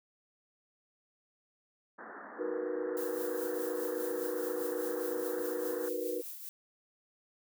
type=band-pass noise; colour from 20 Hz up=white; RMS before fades=-48 dBFS; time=1.98-5.89 s; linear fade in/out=10 ms; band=200 to 1800 Hz; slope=96 dB/octave
type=chord; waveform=sine; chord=B major seventh; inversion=first; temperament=equal; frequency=311.1 / 370 / 466.2 / 493.9 Hz; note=D#4 / F#4 / A#4 / B4; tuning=0 / 0 / 0 / 0 cents; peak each=-41 / -39 / -38 / -37 dBFS; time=2.38-6.22 s; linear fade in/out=20 ms
type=noise with tremolo; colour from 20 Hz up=violet; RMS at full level=-42 dBFS; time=2.97-6.49 s; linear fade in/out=0 ms; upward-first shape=triangle; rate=4.9 Hz; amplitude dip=55%
effects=none